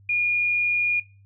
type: tone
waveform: sine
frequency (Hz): 2431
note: D#7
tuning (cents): -41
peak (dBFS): -20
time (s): 0.09-1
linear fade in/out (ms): 5
effects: noise-tail reverb RT60 0.3 s tail -18 dB re dry + added 99 Hz sine -50 dBFS peak until 1.25 s